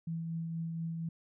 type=tone with tremolo; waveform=sine; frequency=164.81 Hz; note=E3; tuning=in tune; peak=-33 dBFS; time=0.07-1.09 s; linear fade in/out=5 ms; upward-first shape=triangle; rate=4.2 Hz; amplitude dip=30%; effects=none